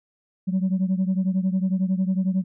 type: beating tone pair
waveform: sine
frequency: 185 / 196 Hz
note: F#3 / G3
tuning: 0 / 0 cents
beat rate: 11 Hz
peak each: -20 / -23 dBFS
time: 0.47-2.44 s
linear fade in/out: 20 ms
effects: tanh soft clip ceiling -16 dBFS